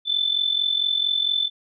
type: tone with amplitude modulation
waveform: sine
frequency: 3520 Hz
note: A7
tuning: in tune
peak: -16 dBFS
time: 0.05-1.5 s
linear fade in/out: 50 ms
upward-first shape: sine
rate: 44.4 Hz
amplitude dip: 75%
effects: none